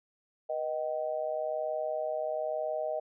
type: tone with amplitude modulation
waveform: sine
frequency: 623 Hz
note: D#5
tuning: 2 cents sharp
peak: -26 dBFS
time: 0.49-3 s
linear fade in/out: 10 ms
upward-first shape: sine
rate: 141 Hz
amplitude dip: 90%
effects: none